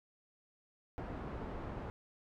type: low-pass noise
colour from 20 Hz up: pink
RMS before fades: -43 dBFS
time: 0.98-1.9 s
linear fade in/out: 0 ms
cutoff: 1100 Hz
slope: 12 dB/octave
effects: none